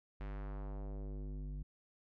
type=tone with low-pass filter sweep; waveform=square; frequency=49.75 Hz; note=G1; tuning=26 cents sharp; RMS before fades=-43 dBFS; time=0.2-1.63 s; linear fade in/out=10 ms; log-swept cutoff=2300 to 170 Hz; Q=1.2; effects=none